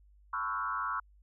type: tone with frequency modulation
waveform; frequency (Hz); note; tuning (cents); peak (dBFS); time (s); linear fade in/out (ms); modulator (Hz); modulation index
sine; 1216; D#6; -40; -31; 0.33-1; 5; 104; 2.2
effects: added 50 Hz sine -58 dBFS peak until 1.22 s

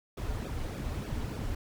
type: noise with flanger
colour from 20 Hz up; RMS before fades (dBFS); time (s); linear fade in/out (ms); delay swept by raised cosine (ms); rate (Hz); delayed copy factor
brown; -35; 0.17-1.55; 5; 0.96 to 6.06; 3.4; -0.95
effects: none

